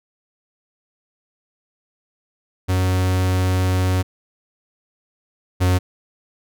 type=tone pair in turn; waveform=45% pulse; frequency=92.5 / 91.17 Hz; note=F#2 / F#2; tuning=0 / -25 cents; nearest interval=unison; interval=25 cents; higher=first; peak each=-16 / -14 dBFS; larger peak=second; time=2.68-4.03 / 5.6-5.79 s; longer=first; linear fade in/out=20 ms; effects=none